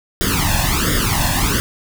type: noise with flanger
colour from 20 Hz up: pink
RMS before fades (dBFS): -17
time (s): 0.21-1.6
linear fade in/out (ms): 0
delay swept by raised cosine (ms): 0.58 to 1.17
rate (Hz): 1.4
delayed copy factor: +1
effects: none